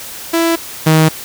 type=tone pair in turn; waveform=sawtooth; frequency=332.3 / 157.87 Hz; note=E4 / D#3; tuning=+14 / +25 cents; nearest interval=octave + minor second; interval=1289 cents; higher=first; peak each=-7 / -3 dBFS; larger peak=second; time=0.33-0.56 / 0.86-1.09 s; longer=neither; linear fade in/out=10 ms; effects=white hiss -29 dBFS RMS until 1.24 s